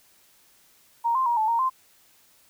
sine tone with pitch steps, 933 / 1046 / 947 / 871 / 928 / 1042 Hz, A#5 / C6 / A#5 / A5 / A#5 / C6, +1 / -1 / +27 / -18 / -8 / -7 cents, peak -20 dBFS, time 1.04-1.7 s, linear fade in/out 20 ms, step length 110 ms, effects white hiss -59 dBFS RMS until 2.49 s

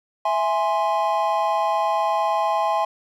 triangle chord, E augmented, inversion none, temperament equal, 659.3 / 830.6 / 1046.5 Hz, E5 / G#5 / B#5, 0 / 0 / 0 cents, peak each -22 / -20 / -22 dBFS, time 0.25-2.85 s, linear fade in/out 5 ms, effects none

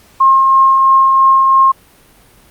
sine tone with tremolo, 1070 Hz, C6, 38 cents sharp, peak -4 dBFS, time 0.2-1.72 s, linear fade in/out 10 ms, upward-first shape triangle, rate 3 Hz, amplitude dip 30%, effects pink hiss -46 dBFS RMS until 2.5 s + Opus 48 kbps

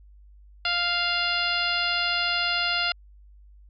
harmonic tone with a mistuned harmonic, 698.5 Hz, F5, in tune, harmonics 1 / 2 / 3 / 4 / 5 / 6 / 7, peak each -33 / -28 / -32 / -28 / -33 / -31 / -32 dBFS, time 0.65-2.92 s, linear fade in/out 2 ms, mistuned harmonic 5, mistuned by -18 cents, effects added 50 Hz sine -48 dBFS peak until 3.69 s

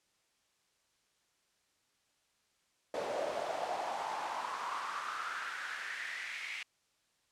brown noise with high-pass filter sweep, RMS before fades -39 dBFS, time 2.94-6.63 s, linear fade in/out 2 ms, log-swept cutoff 530 to 2300 Hz, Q 4.7, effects white hiss -75 dBFS RMS until 7.31 s + low-pass 8000 Hz 12 dB/octave

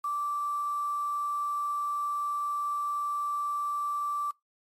sine tone with quantisation, 1168 Hz, D6, 10 cents flat, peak -28 dBFS, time 0.04-4.31 s, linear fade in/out 5 ms, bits 8, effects noise-tail reverb RT60 0.2 s tail -24 dB re dry + MP3 64 kbps

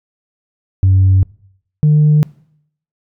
sine tone pair in turn, 95 / 150.8 Hz, F#2 / D3, +46 / +46 cents, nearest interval minor sixth, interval 800 cents, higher second, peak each -5 dBFS, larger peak neither, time 0.83-1.23 / 1.83-2.23 s, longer neither, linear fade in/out 0 ms, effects noise-tail reverb RT60 0.7 s tail -24 dB re dry + tanh soft clip ceiling -4 dBFS

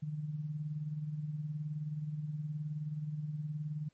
sine tone with tremolo, 151 Hz, D3, 48 cents sharp, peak -33 dBFS, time 0.02-3.89 s, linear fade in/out 10 ms, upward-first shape sine, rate 19 Hz, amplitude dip 55%, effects pink hiss -75 dBFS RMS until 3.93 s + MP3 32 kbps

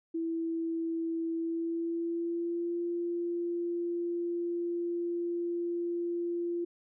sine tone with pitch glide, 329.6 to 344.8 Hz, E4 to F4, 0 to -22 cents, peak -30 dBFS, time 0.14-6.65 s, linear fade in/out 10 ms, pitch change +78 cents, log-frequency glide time 1.34-2.81 s, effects none

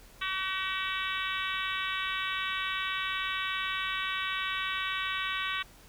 harmonic tone, 379.5 Hz, F#4, 44 cents sharp, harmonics 3 / 4 / 5 / 6 / 7 / 8 / 9 / 10, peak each -36 / -37 / -38 / -39 / -39 / -40 / -41 / -41 dBFS, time 0.21-5.63 s, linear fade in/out 10 ms, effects added 40 Hz sine -56 dBFS peak until 5.88 s + pink hiss -56 dBFS RMS until 5.88 s

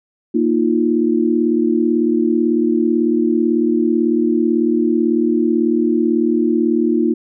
sine chord, Bb suspended fourth, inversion none, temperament equal, 233.1 / 311.1 / 349.2 Hz, Bb3 / Eb4 / F4, 0 / 0 / 0 cents, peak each -17 dBFS, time 0.34-7.14 s, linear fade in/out 10 ms, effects none

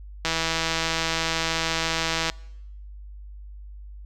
click train, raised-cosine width 0.2 ms, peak -7 dBFS, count 335, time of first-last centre 0.25-2.299 s, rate 163 Hz, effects noise-tail reverb RT60 0.8 s tail -23 dB re dry + added 50 Hz sine -38 dBFS peak until 4.05 s

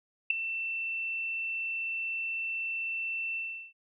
sine tone with ADSR envelope, 2681 Hz, E7, 29 cents sharp, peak -18 dBFS, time 0.3-3.73 s, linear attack 6 ms, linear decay 6 ms, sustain -13 dB, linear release 370 ms, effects none

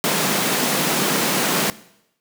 pink high-pass noise, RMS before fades -20 dBFS, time 0.04-1.7 s, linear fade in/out 0 ms, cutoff 150 Hz, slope 48 dB/octave, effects noise-tail reverb RT60 0.8 s tail -19 dB re dry

